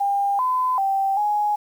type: tone with pitch steps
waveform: sine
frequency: 801 / 1015 / 781 / 834 Hz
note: G5 / B5 / G5 / G#5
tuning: +37 / +47 / -7 / +7 cents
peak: -18 dBFS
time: 0-1.56 s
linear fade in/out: 10 ms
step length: 390 ms
effects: 8-bit